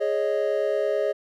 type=chord; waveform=triangle; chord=Ab suspended fourth; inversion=none; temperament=just; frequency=415.3 / 553.7 / 623 Hz; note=Ab4 / Db5 / Eb5; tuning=0 / -2 / +2 cents; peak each=-24 dBFS; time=0-1.13 s; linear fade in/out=20 ms; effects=none